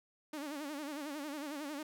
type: tone with vibrato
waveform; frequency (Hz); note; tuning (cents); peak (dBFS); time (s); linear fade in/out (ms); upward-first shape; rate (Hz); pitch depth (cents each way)
sawtooth; 292.7; D4; -6; -36; 0.33-1.83; 5; sine; 11; 110
effects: none